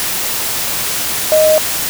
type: tone in noise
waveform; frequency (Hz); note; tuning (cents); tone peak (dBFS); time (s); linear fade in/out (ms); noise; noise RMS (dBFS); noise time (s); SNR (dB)
sine; 622; D#5; -1; -7; 1.32-1.58; 0; white; -18; 0-1.89; +8
effects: none